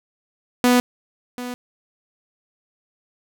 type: tone with echo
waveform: sawtooth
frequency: 246.9 Hz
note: B3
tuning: in tune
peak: -9 dBFS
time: 0.64-0.8 s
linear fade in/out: 0 ms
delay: 740 ms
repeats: 1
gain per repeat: -15 dB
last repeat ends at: 1.54 s
effects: none